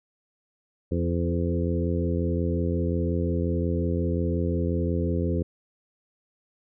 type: harmonic tone with a mistuned harmonic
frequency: 85.6 Hz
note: F2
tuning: 34 cents flat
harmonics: 1 / 2 / 3 / 4 / 5 / 6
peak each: -26 / -29 / -31 / -32 / -33 / -34 dBFS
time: 0.91-5.43 s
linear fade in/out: 10 ms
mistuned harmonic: 5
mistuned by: +16 cents
effects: none